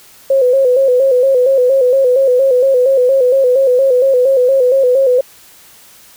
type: tone with vibrato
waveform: sine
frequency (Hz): 519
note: C5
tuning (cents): -14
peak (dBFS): -7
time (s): 0.3-5.21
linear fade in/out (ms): 5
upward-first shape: square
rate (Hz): 4.3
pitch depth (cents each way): 70
effects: white hiss -42 dBFS RMS until 6.16 s